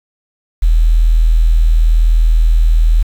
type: tone with quantisation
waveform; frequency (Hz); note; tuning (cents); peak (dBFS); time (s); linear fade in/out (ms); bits
sine; 40.48; E1; -31; -6; 0.62-3.03; 10; 6
effects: none